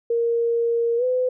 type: tone with pitch glide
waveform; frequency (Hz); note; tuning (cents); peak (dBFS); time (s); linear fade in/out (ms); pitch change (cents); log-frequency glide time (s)
sine; 466.6 to 505.9; A#4 to B4; +2 to +42; -18; 0.1-1.29; 5; +140; 0.97-1.04
effects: none

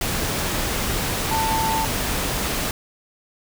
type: tone in noise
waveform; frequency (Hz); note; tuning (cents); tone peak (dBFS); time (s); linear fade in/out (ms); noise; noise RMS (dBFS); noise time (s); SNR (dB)
sine; 890; A5; +20; -21; 1.31-1.85; 2; pink; -24; 0.01-2.71; 0
effects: none

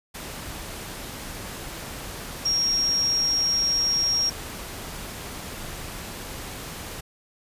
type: tone in noise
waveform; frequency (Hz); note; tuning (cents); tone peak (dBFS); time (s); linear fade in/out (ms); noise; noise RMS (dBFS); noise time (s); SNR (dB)
sine; 5588; F8; 0; -20; 2.45-4.3; 10; pink; -36; 0.14-7.01; +13
effects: resampled to 32000 Hz

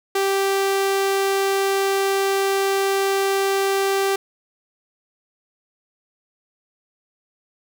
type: tone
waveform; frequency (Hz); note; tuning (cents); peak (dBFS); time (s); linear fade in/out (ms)
sawtooth; 391.2; G4; -4; -14; 0.15-4.16; 5
effects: none

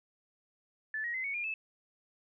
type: tone with pitch steps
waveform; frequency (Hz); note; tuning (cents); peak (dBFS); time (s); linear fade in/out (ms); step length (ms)
sine; 1745 / 1892 / 2051 / 2224 / 2411 / 2615; A6 / A#6 / C7 / C#7 / D7 / E7; -15 / +25 / -35 / +5 / +45 / -15; -33; 0.94-1.54; 2; 100
effects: none

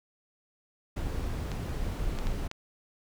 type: noise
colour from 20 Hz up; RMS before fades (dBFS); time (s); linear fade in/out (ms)
brown; -32; 0.96-2.48; 10
type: clicks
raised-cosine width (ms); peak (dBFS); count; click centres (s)
0.2; -22; 4; 1.517 / 2.188 / 2.27 / 2.514
effects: none

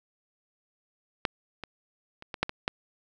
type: clicks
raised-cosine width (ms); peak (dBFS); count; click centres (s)
0.3; -8 / -21 / -27 / -19 / -8 / -17 / -10; 7; 1.252 / 1.637 / 2.224 / 2.342 / 2.43 / 2.494 / 2.679
effects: none

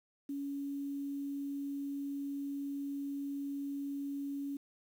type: tone with quantisation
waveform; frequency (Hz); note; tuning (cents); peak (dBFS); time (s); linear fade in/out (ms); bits
sine; 280.8; C#4; +22; -36; 0.29-4.57; 5; 10
effects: none

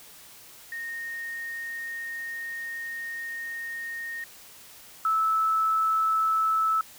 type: tone pair in turn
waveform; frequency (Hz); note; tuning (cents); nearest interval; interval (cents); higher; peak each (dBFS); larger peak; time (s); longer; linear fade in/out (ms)
sine; 1850 / 1308.1; A#6 / E6; -14 / -14; tritone; 600; first; -32 / -21; second; 0.72-4.24 / 5.05-6.81; first; 2
effects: white hiss -49 dBFS RMS until 6.98 s

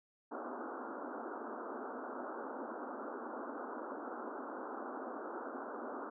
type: band-pass noise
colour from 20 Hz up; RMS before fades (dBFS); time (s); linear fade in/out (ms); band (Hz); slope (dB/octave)
pink; -44; 0.31-6.1; 10; 230 to 1500; 96
effects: none

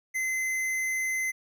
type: tone with hard clipping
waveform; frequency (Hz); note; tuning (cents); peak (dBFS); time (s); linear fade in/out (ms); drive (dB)
sine; 2054; C7; -33; -28; 0.14-1.32; 20; 16
effects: none

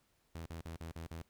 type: tone bursts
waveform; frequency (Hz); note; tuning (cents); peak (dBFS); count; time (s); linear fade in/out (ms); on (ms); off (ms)
sawtooth; 82.41; E2; 0; -39; 6; 0.35-1.22; 0; 110; 42
effects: pink hiss -75 dBFS RMS until 1.29 s

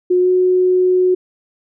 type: tone with pitch glide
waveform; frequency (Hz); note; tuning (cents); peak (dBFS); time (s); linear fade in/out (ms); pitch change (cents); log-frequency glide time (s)
sine; 361.5 to 366.5; F#4 to F#4; -40 to -16; -10; 0.1-1.15; 10; +24; 0.2-0.29
effects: none

